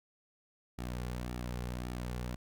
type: tone with flanger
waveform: sawtooth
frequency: 61.1 Hz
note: B1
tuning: 18 cents flat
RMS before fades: -39 dBFS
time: 0.78-2.36 s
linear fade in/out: 10 ms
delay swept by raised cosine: 1.9 to 3.2 ms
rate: 1.8 Hz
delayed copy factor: -0.5
effects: none